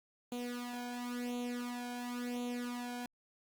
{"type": "tone with flanger", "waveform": "sawtooth", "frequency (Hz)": 243.9, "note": "B3", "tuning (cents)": -21, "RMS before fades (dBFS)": -40, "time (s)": [0.32, 3.06], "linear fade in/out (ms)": 2, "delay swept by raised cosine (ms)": [0.29, 1.29], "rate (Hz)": 0.95, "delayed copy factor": 0.8, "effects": ["Opus 24 kbps"]}